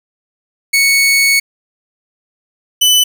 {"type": "tone pair in turn", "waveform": "sawtooth", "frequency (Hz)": [2217, 2997], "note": ["C#7", "F#7"], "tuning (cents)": [0, 22], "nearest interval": "perfect fourth", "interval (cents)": 522, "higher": "second", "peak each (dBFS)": [-5, -4], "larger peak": "second", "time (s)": [[0.73, 1.4], [2.81, 3.04]], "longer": "first", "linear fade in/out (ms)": 10, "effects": ["7-bit"]}